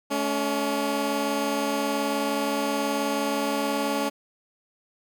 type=tone pair together; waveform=15% pulse; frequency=216.3 / 282.1 Hz; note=A3 / C#4; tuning=-29 / +30 cents; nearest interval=perfect fourth; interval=459 cents; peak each=-23 / -19 dBFS; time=0.1-4.1 s; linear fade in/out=20 ms; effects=none